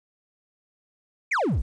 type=exponential sweep; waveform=triangle; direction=down; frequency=2539 to 45.43 Hz; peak=-19 dBFS; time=1.31-1.62 s; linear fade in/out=10 ms; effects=resampled to 22050 Hz + 10-bit